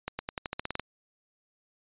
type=accelerating click train; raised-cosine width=0.3 ms; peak=-16 dBFS; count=11; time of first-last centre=0.08-0.796 s; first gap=110 ms; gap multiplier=0.9; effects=resampled to 8000 Hz